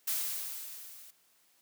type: noise with level ramp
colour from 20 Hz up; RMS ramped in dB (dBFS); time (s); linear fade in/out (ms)
blue; -31 to -53; 0.07-1.11; 10
effects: white hiss -68 dBFS RMS until 1.61 s + high-pass 150 Hz 12 dB/octave